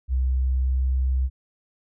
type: tone with pitch glide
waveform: sine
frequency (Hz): 64.4 to 64.85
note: C2 to C2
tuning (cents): -27 to -15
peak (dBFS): -19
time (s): 0.08-1.3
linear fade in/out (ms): 50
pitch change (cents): +12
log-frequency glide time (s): 0.39-0.83
effects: none